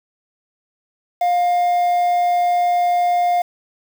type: tone with quantisation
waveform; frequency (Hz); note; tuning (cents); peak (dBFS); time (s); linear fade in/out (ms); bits
triangle; 707; F5; +21; -12; 1.21-3.42; 5; 6
effects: none